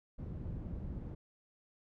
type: low-pass noise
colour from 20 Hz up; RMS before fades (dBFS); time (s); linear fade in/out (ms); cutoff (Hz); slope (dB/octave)
white; -42; 0.18-1.15; 10; 150; 12
effects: none